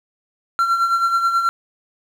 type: tone with tremolo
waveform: triangle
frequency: 1364 Hz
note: F6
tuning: 41 cents flat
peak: -11 dBFS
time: 0.59-1.49 s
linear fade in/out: 0 ms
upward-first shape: sine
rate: 9.3 Hz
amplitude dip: 55%
effects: 8-bit